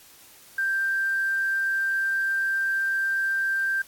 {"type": "tone with quantisation", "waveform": "sine", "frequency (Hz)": 1576, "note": "G6", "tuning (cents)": 9, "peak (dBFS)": -22, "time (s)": [0.58, 3.82], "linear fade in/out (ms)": 5, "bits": 8, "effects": ["white hiss -51 dBFS RMS until 3.87 s", "AAC 64 kbps"]}